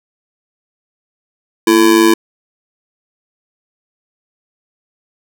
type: tone with amplitude modulation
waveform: square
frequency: 335.5 Hz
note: E4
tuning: 31 cents sharp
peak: -4 dBFS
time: 1.67-2.14 s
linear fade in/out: 5 ms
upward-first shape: sine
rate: 104 Hz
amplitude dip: 75%
effects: none